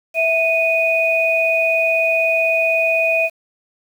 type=tone pair together; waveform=sine; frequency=657 / 2481 Hz; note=E5 / D#7; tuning=-6 / -6 cents; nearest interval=octave + major seventh; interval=2300 cents; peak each=-17 / -16 dBFS; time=0.14-3.3 s; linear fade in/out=50 ms; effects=7-bit